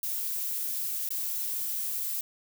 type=noise with dropouts; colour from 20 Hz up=violet; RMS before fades=-32 dBFS; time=0.03-2.21 s; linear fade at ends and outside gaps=2 ms; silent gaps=1.09-1.105 s; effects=none